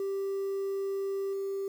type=tone with level steps; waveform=sine; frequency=392 Hz; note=G4; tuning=in tune; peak=-27 / -29 dBFS; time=0-1.68 s; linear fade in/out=2 ms; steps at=1.33 s; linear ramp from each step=5 ms; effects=tanh soft clip ceiling -29 dBFS + 9-bit